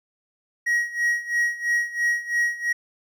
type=tone with tremolo; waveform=triangle; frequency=1899 Hz; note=A#6; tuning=32 cents sharp; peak=-16 dBFS; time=0.66-2.73 s; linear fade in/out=10 ms; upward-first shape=sine; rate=3 Hz; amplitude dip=85%; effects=none